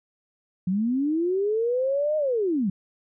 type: linear two-way sweep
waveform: sine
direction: up then down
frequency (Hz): 175.5 to 622.3 to 175.5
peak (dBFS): -21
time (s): 0.67-2.7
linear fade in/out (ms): 5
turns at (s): 2.17
effects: none